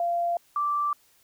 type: tone pair in turn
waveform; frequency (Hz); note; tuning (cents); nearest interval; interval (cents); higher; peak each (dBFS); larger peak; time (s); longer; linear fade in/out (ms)
sine; 690 / 1170.5; F5 / D6; -21 / -6; major sixth; 915; second; -23; neither; 0-0.37 / 0.56-0.93; neither; 2
effects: white hiss -62 dBFS RMS until 1.23 s